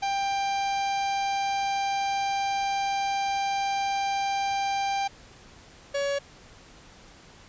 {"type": "tone pair in turn", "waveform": "45% pulse", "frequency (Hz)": [791, 562.4], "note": ["G5", "C#5"], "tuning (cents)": [15, 25], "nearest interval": "tritone", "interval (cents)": 590, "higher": "first", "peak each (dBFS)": [-25, -25], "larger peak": "neither", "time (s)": [[0.02, 5.08], [5.94, 6.19]], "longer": "first", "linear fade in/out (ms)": 10, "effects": ["pink hiss -51 dBFS RMS until 7.48 s", "resampled to 16000 Hz"]}